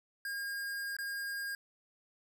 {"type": "tone with dropouts", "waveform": "square", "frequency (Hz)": 1619, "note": "G#6", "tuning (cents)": -45, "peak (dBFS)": -37, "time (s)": [0.25, 1.55], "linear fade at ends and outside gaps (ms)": 2, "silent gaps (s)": [0.967, 0.986], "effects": []}